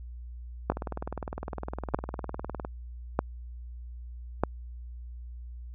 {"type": "two click trains", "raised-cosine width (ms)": 1, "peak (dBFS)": [-20, -9], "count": [39, 4], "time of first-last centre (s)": [[0.72, 2.649], [0.7, 4.436]], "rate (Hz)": [19.7, 0.803], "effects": ["added 60 Hz sine -39 dBFS peak until 5.74 s"]}